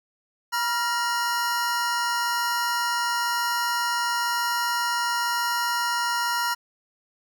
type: tone cluster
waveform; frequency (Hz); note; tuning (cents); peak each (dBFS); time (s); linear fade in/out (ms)
square; 961 / 1388 / 1877 / 5440; B5 / F6 / A#6 / F8; -48 / -11 / +11 / -46; -27 / -28 / -33 / -34; 0.52-6.55; 20
effects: none